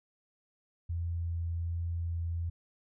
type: tone with vibrato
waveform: sine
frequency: 84.6 Hz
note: E2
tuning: 45 cents sharp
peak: -31 dBFS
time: 0.89-2.5 s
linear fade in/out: 10 ms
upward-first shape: triangle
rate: 1.3 Hz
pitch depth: 9 cents each way
effects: none